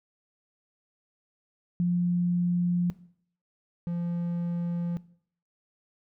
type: tone pair in turn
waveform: sine / triangle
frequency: 175.8 / 172.38 Hz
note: F3 / F3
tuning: +12 / -22 cents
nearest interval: unison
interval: 34 cents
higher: first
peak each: -22 / -26 dBFS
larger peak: first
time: 1.8-2.9 / 3.87-4.97 s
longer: neither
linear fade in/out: 0 ms
effects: noise-tail reverb RT60 0.6 s tail -19 dB re dry